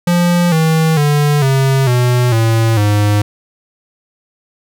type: tone with pitch steps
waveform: square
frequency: 174.61 / 160.12 / 146.83 / 134.64 / 123.47 / 113.22 / 103.82 Hz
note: F3 / D#3 / D3 / C3 / B2 / A2 / G#2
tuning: 0 / +50 / 0 / +50 / 0 / +50 / 0 cents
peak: -10 dBFS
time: 0.07-3.22 s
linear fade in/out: 5 ms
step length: 450 ms
effects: none